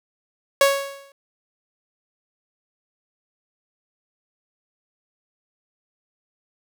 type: tone with exponential decay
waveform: sawtooth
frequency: 554.4 Hz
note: C#5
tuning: in tune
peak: -7 dBFS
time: 0.61-1.12 s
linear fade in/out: 2 ms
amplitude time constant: 110 ms
effects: none